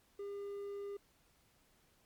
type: tone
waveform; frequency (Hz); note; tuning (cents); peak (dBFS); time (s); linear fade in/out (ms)
triangle; 402.8; G4; +47; -39; 0.19-0.97; 5
effects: pink hiss -71 dBFS RMS until 2.05 s + MP3 96 kbps